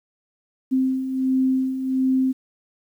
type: beating tone pair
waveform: sine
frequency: 260.3 / 261.7 Hz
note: C4 / C4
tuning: -9 / 0 cents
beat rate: 1.4 Hz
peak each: -26 / -19 dBFS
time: 0.71-2.33 s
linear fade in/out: 20 ms
effects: 9-bit